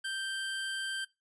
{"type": "tone", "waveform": "25% pulse", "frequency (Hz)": 1568, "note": "G6", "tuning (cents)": 0, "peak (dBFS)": -30, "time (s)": [0.04, 1.05], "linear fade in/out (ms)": 10, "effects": ["noise-tail reverb RT60 0.2 s tail -18 dB re dry", "resampled to 22050 Hz"]}